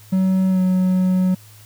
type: tone with pitch glide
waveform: triangle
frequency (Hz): 188.3 to 184.85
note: F#3 to F#3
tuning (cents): +31 to -1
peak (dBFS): -12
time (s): 0.12-1.35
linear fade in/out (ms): 10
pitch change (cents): -32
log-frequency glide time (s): 0.5-0.6
effects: added 106 Hz sine -44 dBFS peak until 1.65 s + white hiss -48 dBFS RMS until 1.65 s